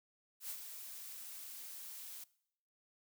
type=noise with ADSR envelope; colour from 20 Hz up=blue; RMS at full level=-42 dBFS; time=0.4-2.24 s; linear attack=94 ms; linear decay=72 ms; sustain=-7 dB; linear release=4 ms; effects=noise-tail reverb RT60 0.7 s tail -21 dB re dry